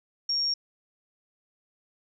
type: tone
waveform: sine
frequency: 5550 Hz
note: F8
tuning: 12 cents flat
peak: -24 dBFS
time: 0.29-0.54 s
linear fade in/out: 5 ms
effects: none